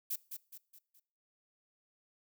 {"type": "noise with echo", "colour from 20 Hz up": "violet", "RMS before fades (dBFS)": -36, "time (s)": [0.1, 0.16], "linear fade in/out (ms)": 10, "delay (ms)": 210, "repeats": 4, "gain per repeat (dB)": -7, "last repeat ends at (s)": 1, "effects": ["noise-tail reverb RT60 0.5 s tail -22 dB re dry"]}